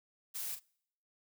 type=noise with echo; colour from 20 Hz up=blue; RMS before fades=-40 dBFS; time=0.34-0.56 s; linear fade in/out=20 ms; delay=40 ms; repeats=1; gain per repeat=-9 dB; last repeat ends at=0.6 s; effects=noise-tail reverb RT60 0.7 s tail -26 dB re dry